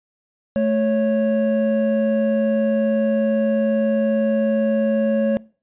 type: tone pair together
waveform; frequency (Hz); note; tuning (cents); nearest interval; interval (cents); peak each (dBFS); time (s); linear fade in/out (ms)
triangle; 218.8 / 554; A3 / C#5; -9 / -1; octave + major third; 1608; -17; 0.56-5.37; 0
effects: noise-tail reverb RT60 0.4 s tail -23 dB re dry + resampled to 8000 Hz